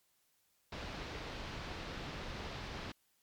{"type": "low-pass noise", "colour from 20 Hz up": "pink", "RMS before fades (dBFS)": -44, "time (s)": [0.72, 2.92], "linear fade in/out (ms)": 5, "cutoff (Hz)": 4800, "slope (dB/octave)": 24, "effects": ["white hiss -75 dBFS RMS until 3.22 s", "MP3 96 kbps"]}